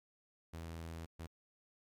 sawtooth tone bursts at uneven times, 82.41 Hz, E2, in tune, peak -40 dBFS, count 2, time 0.53-1.06 / 1.19-1.27 s, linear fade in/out 10 ms, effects MP3 96 kbps

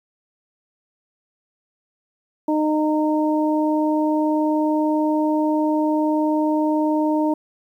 harmonic tone, 306.8 Hz, D#4, 24 cents flat, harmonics 1 / 2 / 3, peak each -18 / -24 / -25 dBFS, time 2.48-7.34 s, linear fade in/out 5 ms, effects 9-bit

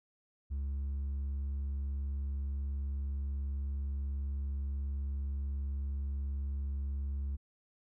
triangle tone with hard clipping, 69.3 Hz, C#2, in tune, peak -32 dBFS, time 0.5-7.37 s, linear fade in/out 20 ms, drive 1 dB, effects none

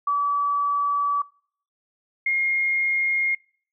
sine tone pair in turn, 1148 / 2137 Hz, D6 / C7, -40 / +36 cents, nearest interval major seventh, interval 1076 cents, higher second, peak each -19 / -19 dBFS, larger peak neither, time 0.07-1.22 / 2.26-3.35 s, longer first, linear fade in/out 5 ms, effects noise-tail reverb RT60 0.6 s tail -26 dB re dry

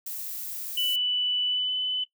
violet noise, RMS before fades -35 dBFS, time 0.06-0.96 s, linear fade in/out 5 ms
sine tone with pitch glide, 2976 to 3011 Hz, F#7 to F#7, +9 to +30 cents, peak -24 dBFS, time 0.77-2.04 s, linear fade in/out 5 ms, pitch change +21 cents, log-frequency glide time 1.46-1.72 s
effects noise-tail reverb RT60 0.1 s tail -17 dB re dry

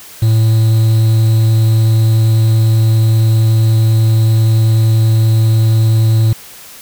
triangle tone with quantisation, 111.2 Hz, A2, 19 cents sharp, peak -5 dBFS, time 0.22-6.33 s, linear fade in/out 5 ms, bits 5, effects white hiss -35 dBFS RMS until 6.81 s

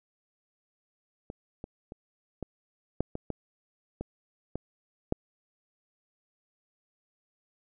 clicks, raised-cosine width 2 ms, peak -25 / -25 / -28 / -21 / -13 / -21 / -19 / -21 / -20 / -12 dBFS, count 10, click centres 1.301 / 1.641 / 1.921 / 2.427 / 3.006 / 3.154 / 3.303 / 4.01 / 4.556 / 5.124 s, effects none

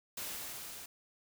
white noise with level ramp, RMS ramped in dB -40 to -48 dBFS, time 0.17-0.86 s, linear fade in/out 5 ms, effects none

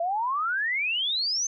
sine exponential sweep, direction up, 659.3 to 6350 Hz, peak -24 dBFS, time 0-1.47 s, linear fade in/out 5 ms, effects none

